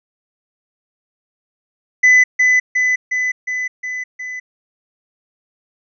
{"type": "tone with echo", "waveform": "triangle", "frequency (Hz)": 2005, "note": "B6", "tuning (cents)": 26, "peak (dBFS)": -5, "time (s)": [2.03, 2.24], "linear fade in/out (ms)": 10, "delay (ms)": 360, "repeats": 6, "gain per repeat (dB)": -3, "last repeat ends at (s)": 4.4, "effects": ["resampled to 16000 Hz"]}